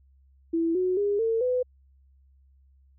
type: tone with pitch steps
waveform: sine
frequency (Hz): 330.9 / 367.2 / 407.4 / 452 / 501.6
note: E4 / F#4 / G#4 / A4 / B4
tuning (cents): +7 / -13 / -33 / +47 / +27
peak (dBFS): -22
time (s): 0.53-1.63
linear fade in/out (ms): 10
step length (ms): 220
effects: added 67 Hz sine -56 dBFS peak until 2.98 s